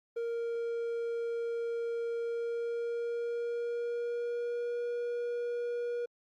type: tone with pitch glide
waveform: triangle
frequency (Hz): 466.2 to 478.8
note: A#4 to A#4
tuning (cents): 0 to +46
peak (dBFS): -30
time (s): 0.16-6.06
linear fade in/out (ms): 10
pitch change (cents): +46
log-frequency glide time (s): 2.19-4.83
effects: Opus 32 kbps